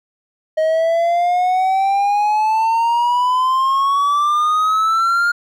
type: exponential sweep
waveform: triangle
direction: up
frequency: 626 to 1418 Hz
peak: -11 dBFS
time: 0.57-5.32 s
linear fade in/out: 10 ms
effects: none